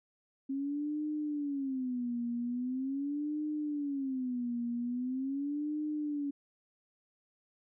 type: tone with vibrato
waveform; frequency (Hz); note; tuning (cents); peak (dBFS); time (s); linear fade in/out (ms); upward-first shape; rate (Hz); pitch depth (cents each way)
sine; 268.2; C4; +43; -32; 0.49-6.31; 10; sine; 0.42; 210
effects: none